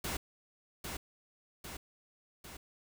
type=noise with echo; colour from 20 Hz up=pink; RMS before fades=-37 dBFS; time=0.04-0.17 s; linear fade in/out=5 ms; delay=800 ms; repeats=3; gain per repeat=-4 dB; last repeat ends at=2.57 s; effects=none